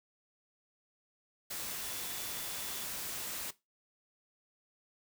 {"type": "tone in noise", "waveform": "sine", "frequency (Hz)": 3465, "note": "A7", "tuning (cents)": -27, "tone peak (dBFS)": -51, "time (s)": [1.82, 2.85], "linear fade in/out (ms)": 10, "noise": "white", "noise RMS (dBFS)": -40, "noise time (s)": [1.5, 3.51], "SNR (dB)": -14, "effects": ["noise-tail reverb RT60 0.2 s tail -17 dB re dry"]}